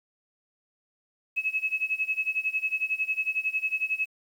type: tone with tremolo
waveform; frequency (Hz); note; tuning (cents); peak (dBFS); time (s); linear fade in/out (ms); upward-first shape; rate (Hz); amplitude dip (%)
sine; 2576; E7; -41; -22; 1.36-4.06; 20; sine; 11; 90
effects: 9-bit